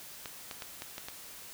clicks, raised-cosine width 0.2 ms, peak -22 dBFS, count 6, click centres 0.258 / 0.512 / 0.622 / 0.821 / 0.981 / 1.085 s, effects white hiss -48 dBFS RMS until 1.53 s

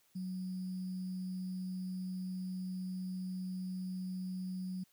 sine tone with sample-and-hold, 185 Hz, F#3, in tune, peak -37 dBFS, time 0.15-4.84 s, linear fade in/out 10 ms, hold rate 4900 Hz, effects white hiss -71 dBFS RMS until 4.92 s

